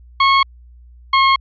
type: tone pair in turn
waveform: sawtooth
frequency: 1093 / 1079.8 Hz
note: C#6 / C#6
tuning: -25 / -46 cents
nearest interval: unison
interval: 21 cents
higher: first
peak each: -6 dBFS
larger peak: neither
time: 0.2-0.43 / 1.13-1.36 s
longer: neither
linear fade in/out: 5 ms
effects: added 60 Hz sine -40 dBFS peak until 1.4 s + resampled to 11025 Hz